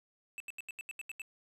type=tone bursts; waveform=square; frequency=2637 Hz; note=E7; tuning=in tune; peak=-40 dBFS; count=9; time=0.38-1.218 s; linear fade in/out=0 ms; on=22 ms; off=80 ms; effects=low-pass 12000 Hz 12 dB/octave + 13-bit